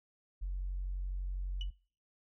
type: tone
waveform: sine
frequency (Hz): 46.03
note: F#1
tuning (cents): -8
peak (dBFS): -33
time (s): 0.41-1.71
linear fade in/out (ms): 20
type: tone with exponential decay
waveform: sine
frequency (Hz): 2954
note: F#7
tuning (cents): -3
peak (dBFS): -35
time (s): 1.61-1.69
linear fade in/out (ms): 1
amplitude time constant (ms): 16
effects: noise-tail reverb RT60 0.4 s tail -23 dB re dry + tanh soft clip ceiling -30 dBFS